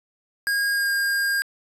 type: tone with pitch glide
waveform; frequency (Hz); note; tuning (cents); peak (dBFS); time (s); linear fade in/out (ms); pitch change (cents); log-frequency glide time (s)
square; 1629 to 1613.1; G#6 to G6; -34 to +49; -21; 0.47-1.42; 0; -17; 0.71-0.9
effects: resampled to 32000 Hz + 9-bit